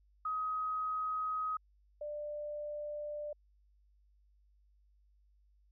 sine tone pair in turn, 1262 / 593.2 Hz, D#6 / D5, +24 / +17 cents, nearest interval octave + minor second, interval 1307 cents, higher first, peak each -33 / -38 dBFS, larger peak first, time 0.25-1.57 / 2.01-3.33 s, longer neither, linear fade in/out 5 ms, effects added 50 Hz sine -65 dBFS peak until 5.71 s

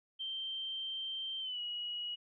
sine tone with pitch glide, 3136 to 2909 Hz, G7 to F#7, 0 to -30 cents, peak -37 dBFS, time 0.19-2.16 s, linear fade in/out 20 ms, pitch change -130 cents, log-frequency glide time 1.4-1.6 s, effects none

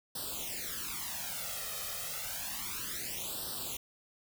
white noise with flanger, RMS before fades -39 dBFS, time 0.15-3.77 s, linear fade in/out 5 ms, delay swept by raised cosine 0.22 to 1.62 ms, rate 0.3 Hz, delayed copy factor +0.95, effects none

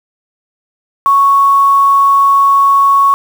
sine tone with quantisation, 1108.7 Hz, C#6, in tune, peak -5 dBFS, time 1.06-3.14 s, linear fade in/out 0 ms, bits 5, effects none

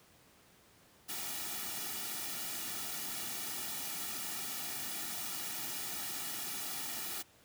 white noise with comb filter, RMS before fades -40 dBFS, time 1.08-7.23 s, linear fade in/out 20 ms, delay 1.9 ms, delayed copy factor -0.7, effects pink hiss -63 dBFS RMS until 7.44 s + high-pass 80 Hz 12 dB/octave

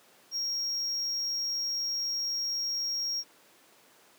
triangle tone, 5588 Hz, F8, in tune, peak -28 dBFS, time 0.31-3.24 s, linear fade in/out 50 ms, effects pink hiss -59 dBFS RMS until 4.18 s + high-pass 300 Hz 12 dB/octave

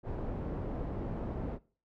pink low-pass noise, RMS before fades -37 dBFS, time 0.03-1.59 s, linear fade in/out 50 ms, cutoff 610 Hz, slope 12 dB/octave, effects noise-tail reverb RT60 0.4 s tail -21 dB re dry

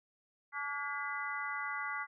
harmonic tone with a mistuned harmonic, 286.3 Hz, D4, 44 cents flat, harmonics 3 / 4 / 5 / 6 / 7, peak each -45 / -41 / -41 / -47 / -40 dBFS, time 0.52-2.07 s, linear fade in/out 50 ms, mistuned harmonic 6, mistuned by -98 cents, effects none

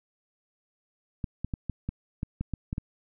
clicks, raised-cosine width 5 ms, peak -18 dBFS, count 10, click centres 1.242 / 1.446 / 1.538 / 1.697 / 1.89 / 2.231 / 2.41 / 2.537 / 2.729 / 2.781 s, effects none

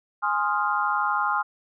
sine chord, F minor seventh, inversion first, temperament equal, 830.6 / 1046.5 / 1244.5 / 1396.9 Hz, Ab5 / C6 / Eb6 / F6, 0 / 0 / 0 / 0 cents, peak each -27 dBFS, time 0.22-1.43 s, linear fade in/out 20 ms, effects none

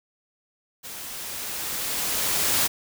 white noise with level ramp, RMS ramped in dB -38 to -21 dBFS, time 0.83-2.68 s, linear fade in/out 20 ms, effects none

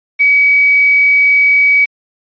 sine tone with quantisation, 2271 Hz, C#7, 41 cents sharp, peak -6 dBFS, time 0.19-1.86 s, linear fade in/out 20 ms, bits 5, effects resampled to 11025 Hz

